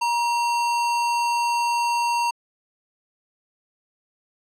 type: tone with sample-and-hold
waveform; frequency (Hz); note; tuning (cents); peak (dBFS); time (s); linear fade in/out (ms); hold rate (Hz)
sine; 946; A#5; +25; -19; 0.01-2.31; 10; 3675
effects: low-pass 8000 Hz 12 dB/octave